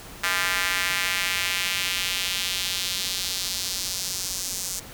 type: tone with high-pass filter sweep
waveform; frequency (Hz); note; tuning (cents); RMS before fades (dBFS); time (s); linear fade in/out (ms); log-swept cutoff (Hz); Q
square; 92.5; F#2; 0; -27; 0.23-4.8; 10; 1600 to 6500; 1.6
effects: pink hiss -42 dBFS RMS until 4.93 s